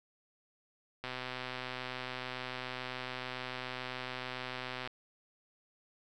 click train, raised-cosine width 0.3 ms, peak -23 dBFS, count 488, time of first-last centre 1.04-4.875 s, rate 127 Hz, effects none

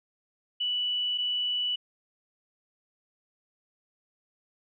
sine tone pair in turn, 2960 / 2960 Hz, F#7 / F#7, 0 / 0 cents, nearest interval unison, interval 0 cents, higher neither, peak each -26 dBFS, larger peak neither, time 0.6-1.18 / 1.18-1.76 s, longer neither, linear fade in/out 10 ms, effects none

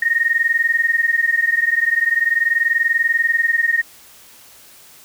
sine tone pair together, 1844.3 / 1864.7 Hz, A#6 / A#6, -19 / 0 cents, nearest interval unison, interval 19 cents, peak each -17 dBFS, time 0.02-3.82 s, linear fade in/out 5 ms, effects white hiss -45 dBFS RMS until 5.04 s

